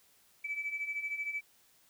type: beating tone pair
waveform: sine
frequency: 2295 / 2308 Hz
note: D7 / D7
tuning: -40 / -31 cents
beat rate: 13 Hz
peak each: -40 / -35 dBFS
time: 0.44-1.41 s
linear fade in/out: 10 ms
effects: tanh soft clip ceiling -27 dBFS + white hiss -66 dBFS RMS until 1.89 s